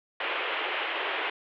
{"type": "band-pass noise", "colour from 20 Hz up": "white", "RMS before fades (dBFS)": -31, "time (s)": [0.2, 1.3], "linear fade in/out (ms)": 5, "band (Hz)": [340, 3100], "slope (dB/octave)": 48, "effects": []}